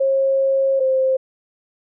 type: tone pair in turn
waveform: sine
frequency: 540 / 525.5 Hz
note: C#5 / C5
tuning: -45 / +7 cents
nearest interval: unison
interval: 48 cents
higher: first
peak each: -14 dBFS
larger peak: neither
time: 0-0.8 / 0.8-1.17 s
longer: first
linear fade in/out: 10 ms
effects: none